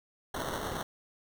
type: noise with sample-and-hold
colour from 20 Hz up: white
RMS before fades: -36 dBFS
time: 0.34-0.83 s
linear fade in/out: 5 ms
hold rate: 2450 Hz
effects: none